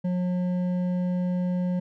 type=tone with hard clipping; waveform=sine; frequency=180 Hz; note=F#3; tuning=47 cents flat; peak=-25 dBFS; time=0.04-1.8 s; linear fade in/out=10 ms; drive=7 dB; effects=none

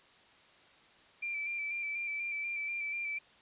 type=tone with vibrato; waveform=sine; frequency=2349 Hz; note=D7; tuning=in tune; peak=-34 dBFS; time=1.22-3.19 s; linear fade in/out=10 ms; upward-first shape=square; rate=4.1 Hz; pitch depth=25 cents each way; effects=white hiss -61 dBFS RMS until 3.41 s + resampled to 8000 Hz

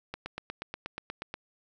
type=click train; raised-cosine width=0.3 ms; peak=-20 dBFS; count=11; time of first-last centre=0.14-1.34 s; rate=8.33 Hz; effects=none

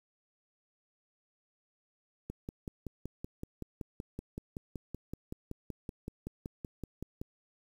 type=click train; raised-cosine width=3 ms; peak=-26 dBFS; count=27; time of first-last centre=2.3-7.215 s; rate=5.29 Hz; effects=9-bit

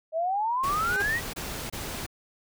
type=exponential sweep; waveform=sine; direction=up; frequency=622.3 to 1975.5 Hz; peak=-24 dBFS; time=0.12-1.21 s; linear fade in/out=50 ms
type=tone with exponential growth; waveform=25% pulse; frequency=407.9 Hz; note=G#4; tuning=31 cents flat; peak=-25 dBFS; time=0.57-1.02 s; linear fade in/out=1 ms; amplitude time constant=97 ms
type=noise bursts; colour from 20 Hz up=pink; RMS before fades=-35 dBFS; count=4; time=0.63-2.065 s; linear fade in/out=10 ms; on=340 ms; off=25 ms
effects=none

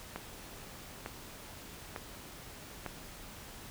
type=click train; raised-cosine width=0.5 ms; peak=-23 dBFS; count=4; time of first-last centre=0.16-2.863 s; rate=1.11 Hz; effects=pink hiss -49 dBFS RMS until 3.7 s

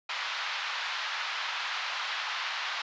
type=band-pass noise; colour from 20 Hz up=pink; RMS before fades=-34 dBFS; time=0.09-2.82 s; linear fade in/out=5 ms; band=960 to 4400 Hz; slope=24 dB/octave; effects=resampled to 16000 Hz

